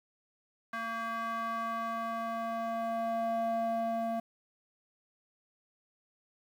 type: tone with band-pass filter sweep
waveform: square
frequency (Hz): 228.2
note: A#3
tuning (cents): -37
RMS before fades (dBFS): -34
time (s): 0.73-4.2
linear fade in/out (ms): 5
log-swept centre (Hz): 1400 to 570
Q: 3
effects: 10-bit